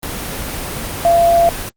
sine tone in noise, 682 Hz, F5, 41 cents flat, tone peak -8 dBFS, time 1.05-1.49 s, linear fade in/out 0 ms, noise pink, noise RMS -24 dBFS, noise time 0.03-1.69 s, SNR +13 dB, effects Opus 24 kbps

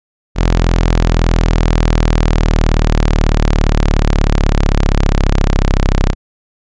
sawtooth linear sweep, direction down, 42.85 to 32.7 Hz, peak -5 dBFS, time 0.35-6.15 s, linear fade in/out 50 ms, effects resampled to 16000 Hz

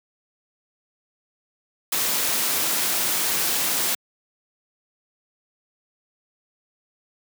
white noise, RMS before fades -23 dBFS, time 1.92-3.95 s, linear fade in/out 5 ms, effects high-pass 150 Hz 12 dB/octave

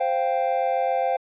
triangle chord, C suspended fourth, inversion none, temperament just, 523.3 / 697.7 / 784.9 Hz, C5 / F5 / G5, 0 / -2 / +2 cents, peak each -23 dBFS, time 0-1.17 s, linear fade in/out 10 ms, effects resampled to 8000 Hz

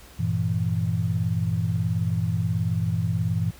sine chord, E diminished, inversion first, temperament equal, 98 / 116.54 / 164.81 Hz, G2 / Bb2 / E3, 0 / 0 / 0 cents, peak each -26 dBFS, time 0.19-3.51 s, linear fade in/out 10 ms, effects added 64 Hz sine -51 dBFS peak until 3.59 s + pink hiss -49 dBFS RMS until 3.59 s

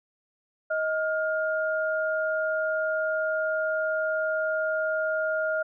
sine tone pair together, 630 / 1414.3 Hz, D#5 / F6, +21 / +21 cents, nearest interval octave + major second, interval 1400 cents, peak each -26 / -28 dBFS, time 0.7-5.63 s, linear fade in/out 10 ms, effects none

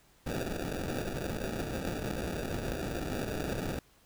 violet noise with sample-and-hold, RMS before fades -35 dBFS, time 0.26-3.79 s, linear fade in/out 5 ms, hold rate 1050 Hz, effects pink hiss -64 dBFS RMS until 4.05 s

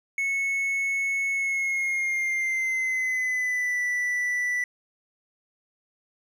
triangle tone with pitch glide, 2200 to 1971.3 Hz, C#7 to B6, -14 to -4 cents, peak -22 dBFS, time 0.18-4.64 s, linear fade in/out 2 ms, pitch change -190 cents, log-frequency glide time 1.32-3.81 s, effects none

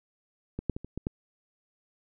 clicks, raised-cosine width 3 ms, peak -20 / -13 / -22 / -27 / -21 / -16 dBFS, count 6, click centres 0.59 / 0.697 / 0.765 / 0.846 / 0.976 / 1.069 s, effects none

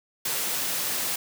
white high-pass noise, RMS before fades -28 dBFS, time 0.25-1.16 s, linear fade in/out 5 ms, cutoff 130 Hz, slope 12 dB/octave, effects none

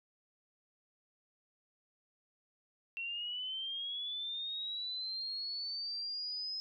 sine linear sweep, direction up, 2706 to 5120 Hz, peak -37 dBFS, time 2.97-6.6 s, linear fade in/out 0 ms, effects none

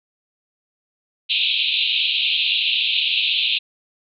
pink band-pass noise, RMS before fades -20 dBFS, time 1.29-3.59 s, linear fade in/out 20 ms, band 2500 to 4000 Hz, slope 96 dB/octave, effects none

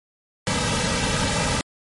pink noise with comb filter, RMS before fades -22 dBFS, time 0.47-1.61 s, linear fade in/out 0 ms, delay 2.8 ms, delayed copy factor -0.9, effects low-pass 9000 Hz 12 dB/octave + MP3 48 kbps

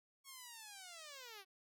5% pulse linear sweep, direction down, 1108.7 to 370 Hz, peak -40 dBFS, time 0.24-1.45 s, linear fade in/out 50 ms, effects none

